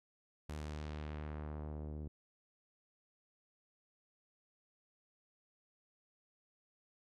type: tone with low-pass filter sweep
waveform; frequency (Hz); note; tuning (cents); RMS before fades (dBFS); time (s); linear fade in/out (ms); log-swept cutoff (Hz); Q
sawtooth; 75.6; D#2; -49; -44; 0.49-2.08; 5; 11000 to 350; 0.91
effects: none